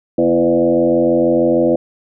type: tone with frequency modulation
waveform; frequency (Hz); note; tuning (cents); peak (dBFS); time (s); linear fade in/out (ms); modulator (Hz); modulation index
sine; 420; G#4; +19; -10; 0.18-1.76; 5; 86.4; 2.2
effects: none